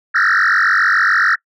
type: tone with frequency modulation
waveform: sine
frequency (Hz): 1598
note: G6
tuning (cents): +33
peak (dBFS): -8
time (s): 0.14-1.36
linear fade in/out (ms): 20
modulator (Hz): 47.1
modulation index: 6.2
effects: noise-tail reverb RT60 0.1 s tail -26 dB re dry + tanh soft clip ceiling -9 dBFS